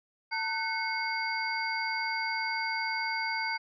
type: tone cluster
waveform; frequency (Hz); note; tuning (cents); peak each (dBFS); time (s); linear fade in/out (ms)
sine; 899 / 1503 / 2183 / 4716; A5 / F#6 / C#7 / D8; +37 / +27 / -27 / +6; -34 / -36 / -33 / -38; 0.31-3.58; 20
effects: none